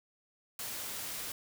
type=noise; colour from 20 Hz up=white; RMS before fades=-40 dBFS; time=0.59-1.32 s; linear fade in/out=2 ms; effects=none